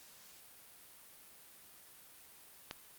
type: click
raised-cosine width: 0.2 ms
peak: -23 dBFS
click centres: 2.711 s
effects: white hiss -58 dBFS RMS until 2.98 s + Opus 48 kbps